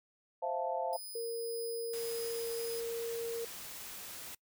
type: chord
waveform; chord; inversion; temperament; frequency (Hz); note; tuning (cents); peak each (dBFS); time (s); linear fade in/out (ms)
sine; F major seventh; second; equal; 523.3 / 659.3 / 698.5 / 880; C5 / E5 / F5 / A5; 0 / 0 / 0 / 0; -38; 0.42-0.97; 10
type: tone with tremolo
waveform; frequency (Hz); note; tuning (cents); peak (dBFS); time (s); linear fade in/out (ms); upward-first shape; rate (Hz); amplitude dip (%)
10% pulse; 5000; D#8; +8; -36; 0.93-2.8; 0; triangle; 1.8; 25
type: tone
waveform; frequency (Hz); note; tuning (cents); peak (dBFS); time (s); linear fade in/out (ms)
sine; 463.2; A#4; -11; -35; 1.15-3.45; 5
type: noise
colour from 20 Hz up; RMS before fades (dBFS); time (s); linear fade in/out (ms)
white; -46; 1.93-4.35; 5
effects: noise-tail reverb RT60 0.1 s tail -24 dB re dry